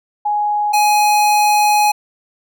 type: tone pair in turn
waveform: sine / square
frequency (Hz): 833 / 837.1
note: G#5 / G#5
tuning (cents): +5 / +13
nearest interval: unison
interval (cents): 8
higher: second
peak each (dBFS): -14 / -11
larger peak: second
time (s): 0.25-0.73 / 0.73-1.92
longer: second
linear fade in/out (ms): 10
effects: none